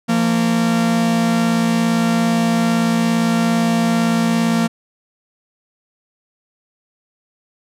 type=tone pair together; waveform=45% pulse; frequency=172.16 / 229.8 Hz; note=F3 / A#3; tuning=-25 / -25 cents; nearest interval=perfect fourth; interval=500 cents; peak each=-20 / -15 dBFS; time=0.08-4.68 s; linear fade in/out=20 ms; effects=low-pass 11000 Hz 12 dB/octave